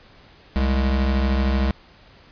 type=tone pair together; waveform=square; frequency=65.41 / 209.3 Hz; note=C2 / G#3; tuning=0 / +14 cents; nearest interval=octave + minor sixth; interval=2014 cents; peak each=-19 / -26 dBFS; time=0.56-1.71 s; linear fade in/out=0 ms; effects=pink hiss -50 dBFS RMS until 2.31 s + resampled to 11025 Hz